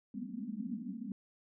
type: band-pass noise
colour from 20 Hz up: white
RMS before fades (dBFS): -41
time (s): 0.14-1.12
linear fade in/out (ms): 2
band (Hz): 190 to 260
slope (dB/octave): 96
effects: none